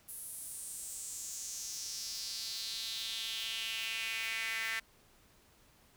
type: tone with high-pass filter sweep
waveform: sawtooth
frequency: 224.4 Hz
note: A3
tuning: 34 cents sharp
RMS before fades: -40 dBFS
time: 0.08-4.8 s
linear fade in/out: 10 ms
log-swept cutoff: 11000 to 1900 Hz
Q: 3.7
effects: pink hiss -65 dBFS RMS until 5.96 s